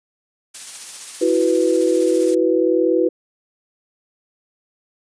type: noise with tremolo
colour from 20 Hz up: blue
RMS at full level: -29 dBFS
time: 0.54-2.35 s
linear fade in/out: 10 ms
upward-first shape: sine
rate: 15 Hz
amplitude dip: 30%
type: chord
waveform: sine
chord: E suspended second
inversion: none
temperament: equal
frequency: 329.6 / 370 / 493.9 Hz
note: E4 / F#4 / B4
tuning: 0 / 0 / 0 cents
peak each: -18 dBFS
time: 1.21-3.09 s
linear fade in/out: 10 ms
effects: resampled to 22050 Hz